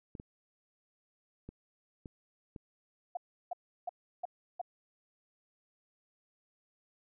clicks, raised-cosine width 3 ms, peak -32 dBFS, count 5, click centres 0.152 / 0.199 / 1.49 / 2.058 / 2.562 s
sine tone bursts, 711 Hz, F5, 31 cents sharp, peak -33 dBFS, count 5, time 3.15-4.615 s, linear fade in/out 5 ms, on 21 ms, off 340 ms
effects none

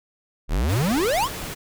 square exponential sweep, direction up, 33.31 to 1212 Hz, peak -20 dBFS, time 0.48-1.29 s, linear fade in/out 50 ms
pink noise, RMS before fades -32 dBFS, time 0.68-1.55 s, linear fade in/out 20 ms
effects none

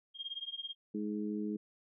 sine tone with tremolo, 3225 Hz, G7, 48 cents sharp, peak -35 dBFS, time 0.14-0.75 s, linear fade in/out 50 ms, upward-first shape triangle, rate 18 Hz, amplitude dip 100%
harmonic tone, 105.1 Hz, G#2, 21 cents sharp, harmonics 2 / 3 / 4, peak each -36 / -39 / -43 dBFS, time 0.94-1.57 s, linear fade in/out 10 ms
effects none

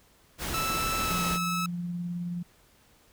pink noise, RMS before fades -33 dBFS, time 0.38-1.39 s, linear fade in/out 50 ms
sawtooth tone with pitch glide, 1318.5 to 1299.6 Hz, E6 to E6, 0 to -25 cents, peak -25 dBFS, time 0.54-1.66 s, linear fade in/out 2 ms, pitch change -25 cents, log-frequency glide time 0.97-1.15 s
sine tone with tremolo, 174.61 Hz, F3, in tune, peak -29 dBFS, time 1.1-2.43 s, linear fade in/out 10 ms, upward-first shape triangle, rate 19 Hz, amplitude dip 30%
effects pink hiss -61 dBFS RMS until 3.12 s

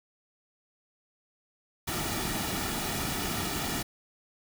pink noise with comb filter, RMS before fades -32 dBFS, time 1.87-3.83 s, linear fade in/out 10 ms, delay 1.9 ms, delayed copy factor -0.55, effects none

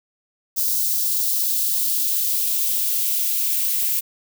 violet noise with high-pass filter sweep, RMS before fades -21 dBFS, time 0.56-4.01 s, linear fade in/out 20 ms, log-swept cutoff 4600 to 2200 Hz, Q 1.5, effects none

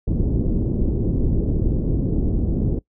pink low-pass noise, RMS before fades -20 dBFS, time 0.07-2.79 s, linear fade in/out 5 ms, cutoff 370 Hz, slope 24 dB/octave, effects noise-tail reverb RT60 0.1 s tail -21 dB re dry

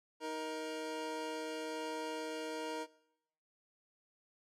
25% pulse tone pair together, 314 / 470.4 Hz, D#4 / A#4, +16 / +16 cents, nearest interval perfect fifth, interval 700 cents, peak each -39 / -37 dBFS, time 0.2-2.87 s, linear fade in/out 50 ms, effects noise-tail reverb RT60 0.8 s tail -21 dB re dry + low-pass 9000 Hz 12 dB/octave

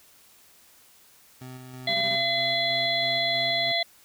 25% pulse tone with tremolo, 128 Hz, C3, 38 cents flat, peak -35 dBFS, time 1.41-3.72 s, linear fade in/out 5 ms, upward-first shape square, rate 3.1 Hz, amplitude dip 30%
harmonic tone, 680 Hz, F5, 46 cents flat, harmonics 1 / 3 / 5 / 6, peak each -28 / -28 / -28 / -28 dBFS, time 1.87-3.83 s, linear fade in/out 5 ms
30% pulse tone bursts, 196 Hz, G3, in tune, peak -35 dBFS, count 4, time 1.89-2.156 s, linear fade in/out 0 ms, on 47 ms, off 26 ms
effects white hiss -56 dBFS RMS until 4.04 s

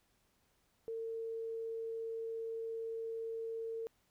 sine tone, 452.9 Hz, A#4, 50 cents flat, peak -38 dBFS, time 0.88-3.87 s, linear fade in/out 0 ms, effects pink hiss -75 dBFS RMS until 4.1 s

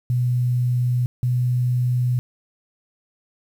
sine tone pair in turn, 123.47 / 124.06 Hz, B2 / B2, 0 / +8 cents, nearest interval unison, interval 8 cents, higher second, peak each -17 dBFS, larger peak neither, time 0.1-1.06 / 1.23-2.19 s, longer neither, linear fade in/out 0 ms, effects 8-bit

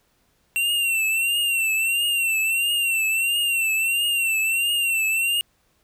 square tone with vibrato, 2727 Hz, F7, 42 cents flat, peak -20 dBFS, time 0.56-5.41 s, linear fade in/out 0 ms, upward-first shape triangle, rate 1.5 Hz, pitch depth 86 cents each way, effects pink hiss -65 dBFS RMS until 5.83 s

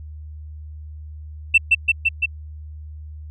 sine tone with echo, 2680 Hz, E7, 28 cents sharp, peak -7 dBFS, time 1.54-1.58 s, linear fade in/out 10 ms, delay 170 ms, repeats 4, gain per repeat -2 dB, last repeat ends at 2.26 s, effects tanh soft clip ceiling -5 dBFS + added 76 Hz sine -33 dBFS peak until 3.3 s

